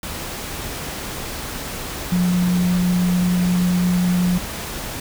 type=tone in noise; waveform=sine; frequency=179 Hz; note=F3; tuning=43 cents sharp; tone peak=-15 dBFS; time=2.12-4.38 s; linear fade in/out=2 ms; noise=pink; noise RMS=-29 dBFS; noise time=0.03-5 s; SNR=+11 dB; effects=none